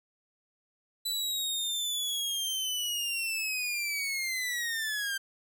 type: linear sweep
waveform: sawtooth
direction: down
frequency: 3986 to 1568 Hz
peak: -27 dBFS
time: 1.05-5.18 s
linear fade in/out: 10 ms
effects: none